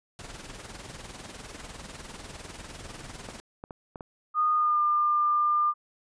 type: noise with tremolo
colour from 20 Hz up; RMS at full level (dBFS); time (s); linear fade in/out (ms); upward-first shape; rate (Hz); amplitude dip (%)
pink; -40; 0.19-3.4; 0; sine; 20; 60
type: clicks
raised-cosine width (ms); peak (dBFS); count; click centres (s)
1; -25; 5; 3.288 / 3.639 / 3.708 / 3.958 / 4.008
type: tone with pitch glide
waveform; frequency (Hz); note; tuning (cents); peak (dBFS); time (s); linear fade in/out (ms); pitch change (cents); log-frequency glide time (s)
sine; 1229 to 1199.5; D#6 to D6; -22 to +36; -21; 4.34-5.74; 50; -42; 4.55-4.81
effects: resampled to 22050 Hz